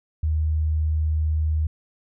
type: tone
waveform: sine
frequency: 77.78 Hz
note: D#2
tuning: in tune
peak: -19 dBFS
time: 0.23-1.67 s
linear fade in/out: 5 ms
effects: none